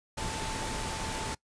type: tone in noise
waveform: sine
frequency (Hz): 882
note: A5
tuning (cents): +4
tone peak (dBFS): -40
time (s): 0.17-1.35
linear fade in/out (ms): 10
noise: pink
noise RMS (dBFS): -35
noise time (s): 0.17-1.35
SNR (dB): -8
effects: noise-tail reverb RT60 0.1 s tail -22 dB re dry + resampled to 22050 Hz